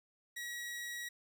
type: tone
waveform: sawtooth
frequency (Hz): 1914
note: A#6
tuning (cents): +45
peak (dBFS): -37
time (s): 0.36-1.09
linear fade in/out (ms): 10
effects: none